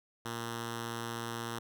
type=tone with notch filter; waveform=5% pulse; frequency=116.3 Hz; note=A#2; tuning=4 cents flat; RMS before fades=-39 dBFS; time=0.25-1.59 s; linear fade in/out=5 ms; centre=630 Hz; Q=1.9; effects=none